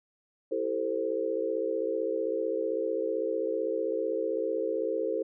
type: chord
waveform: sine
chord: A minor seventh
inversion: second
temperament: equal with one note detuned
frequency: 329.6 / 392 / 447.7 / 523.3 Hz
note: E4 / G4 / A4 / C5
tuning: 0 / 0 / +30 / 0 cents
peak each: -35 / -35 / -31 / -32 dBFS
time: 0.51-5.23 s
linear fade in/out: 10 ms
effects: none